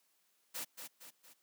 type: noise with echo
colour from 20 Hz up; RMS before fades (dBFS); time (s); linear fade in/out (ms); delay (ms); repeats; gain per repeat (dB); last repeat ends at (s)
white; -41; 0.54-0.65; 20; 230; 3; -6; 1.34
effects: white hiss -75 dBFS RMS until 1.42 s + high-pass 200 Hz 12 dB/octave